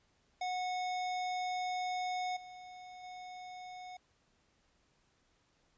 square tone with level steps, 732 Hz, F#5, 19 cents flat, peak -35 / -49 / -46 dBFS, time 0.41-3.97 s, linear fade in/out 5 ms, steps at 2.36 / 3.03 s, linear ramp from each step 10 ms, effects pink hiss -73 dBFS RMS until 5.77 s + resampled to 16000 Hz

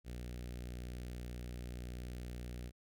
sawtooth tone with notch filter, 60.9 Hz, B1, 24 cents flat, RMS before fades -45 dBFS, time 0.04-2.72 s, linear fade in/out 50 ms, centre 1000 Hz, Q 0.86, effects none

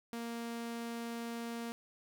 sawtooth tone, 233.1 Hz, A#3, in tune, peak -35 dBFS, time 0.13-1.72 s, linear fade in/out 0 ms, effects none

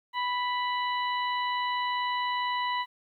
harmonic tone, 987.8 Hz, B5, in tune, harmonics 1 / 2 / 3 / 4, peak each -28 / -34 / -38 / -40 dBFS, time 0.13-2.86 s, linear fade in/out 50 ms, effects 11-bit

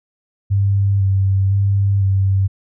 sine tone with vibrato, 98 Hz, G2, in tune, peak -12 dBFS, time 0.5-2.48 s, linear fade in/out 20 ms, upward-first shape square, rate 0.99 Hz, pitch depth 21 cents each way, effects none

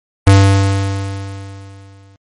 square tone with exponential decay, 98 Hz, G2, in tune, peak -3 dBFS, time 0.27-2.16 s, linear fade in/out 0 ms, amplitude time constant 410 ms, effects MP3 48 kbps

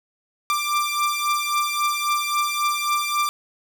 sawtooth beating tone pair, 1181 / 1184.7 Hz, D6 / D6, +9 / +15 cents, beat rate 3.7 Hz, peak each -19 / -21 dBFS, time 0.5-3.29 s, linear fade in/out 0 ms, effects none

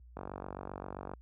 click train, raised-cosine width 1 ms, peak -26 dBFS, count 47, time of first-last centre 0.17-1.136 s, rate 47.6 Hz, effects added 60 Hz sine -49 dBFS peak until 1.21 s + high-pass 60 Hz 12 dB/octave

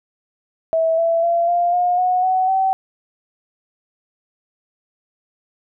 sine tone with pitch steps, 651 / 666.2 / 681.8 / 697.7 / 714 / 730.7 / 747.8 / 765.3 Hz, E5 / E5 / F5 / F5 / F5 / F#5 / F#5 / G5, -22 / +18 / -42 / -2 / +38 / -22 / +18 / -42 cents, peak -14 dBFS, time 0.73-2.73 s, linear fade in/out 0 ms, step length 250 ms, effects none

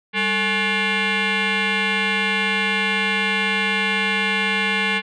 sine tone with frequency modulation, 196 Hz, G3, in tune, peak -16 dBFS, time 0.13-5.02 s, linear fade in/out 50 ms, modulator 642 Hz, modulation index 4.5, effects tanh soft clip ceiling -15 dBFS

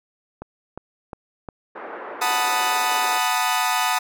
click train, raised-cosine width 1 ms, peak -19 dBFS, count 4, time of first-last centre 0.42-1.488 s, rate 2.81 Hz
pink band-pass noise, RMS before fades -35 dBFS, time 1.75-3.19 s, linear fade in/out 10 ms, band 350 to 1700 Hz, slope 24 dB/octave
sawtooth chord, B dominant seventh, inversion second, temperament equal, 740 / 880 / 987.8 / 1244.5 Hz, F#5 / A5 / B5 / D#6, 0 / 0 / 0 / 0 cents, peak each -21 / -21 / -22 / -21 dBFS, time 2.21-3.99 s, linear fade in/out 10 ms
effects none

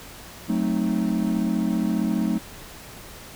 triangle chord, F# diminished seventh, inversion none, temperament equal, 185 / 220 / 261.6 / 311.1 Hz, F#3 / A3 / C4 / Eb4, 0 / 0 / 0 / 0 cents, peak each -24 / -22 / -27 / -26 dBFS, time 0.48-2.39 s, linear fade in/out 20 ms, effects pink hiss -42 dBFS RMS until 3.35 s

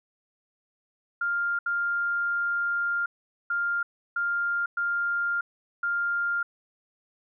sine tone bursts at uneven times, 1400 Hz, F6, 4 cents sharp, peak -24 dBFS, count 6, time 1.21-1.59 / 1.66-3.06 / 3.5-3.83 / 4.16-4.66 / 4.77-5.41 / 5.83-6.43 s, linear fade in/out 5 ms, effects none

